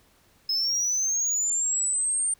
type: linear sweep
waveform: sine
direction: up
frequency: 5130 to 8870 Hz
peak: -20 dBFS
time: 0.49-2.34 s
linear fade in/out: 5 ms
effects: tanh soft clip ceiling -22 dBFS + pink hiss -61 dBFS RMS until 2.39 s